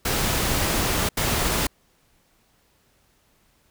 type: noise bursts at uneven times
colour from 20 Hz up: pink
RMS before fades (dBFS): -23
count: 2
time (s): 0.05-1.09 / 1.17-1.67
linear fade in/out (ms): 5
effects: pink hiss -63 dBFS RMS until 3.7 s